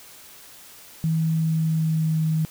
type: tone with pitch glide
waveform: sine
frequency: 160.9 to 158.23 Hz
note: E3 to D#3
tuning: -42 to +29 cents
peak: -19 dBFS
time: 1.04-2.45 s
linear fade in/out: 0 ms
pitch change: -29 cents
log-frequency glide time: 1.35-2.25 s
effects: white hiss -46 dBFS RMS until 2.5 s